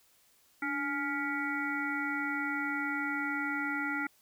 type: harmonic tone with a mistuned harmonic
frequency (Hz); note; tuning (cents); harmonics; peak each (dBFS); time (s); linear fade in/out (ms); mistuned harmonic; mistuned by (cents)
280; C#4; +18; 1 / 3 / 5 / 7 / 8; -36 / -41 / -35 / -37 / -41; 0.62-4.07; 5; 1; +67
effects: white hiss -66 dBFS RMS until 4.21 s